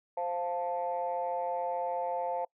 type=chord; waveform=sine; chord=F major; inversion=second; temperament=equal; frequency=523.3 / 698.5 / 880 Hz; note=C5 / F5 / A5; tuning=0 / 0 / 0 cents; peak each=-34 dBFS; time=0.17-2.45 s; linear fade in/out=5 ms; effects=noise-tail reverb RT60 0.1 s tail -25 dB re dry + tanh soft clip ceiling -23 dBFS